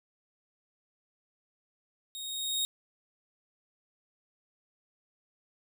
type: tone with level ramp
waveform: sawtooth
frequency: 3736 Hz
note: A#7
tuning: 3 cents sharp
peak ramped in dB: -36 to -24 dBFS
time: 2.15-2.65 s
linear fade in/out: 0 ms
effects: none